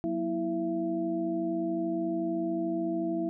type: tone cluster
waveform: sine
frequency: 183.6 / 237.3 / 328.6 / 672 Hz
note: F#3 / A#3 / E4 / E5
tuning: -13 / +31 / -5 / +33 cents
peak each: -37 / -38 / -29 / -36 dBFS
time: 0.04-3.29 s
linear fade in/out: 0 ms
effects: none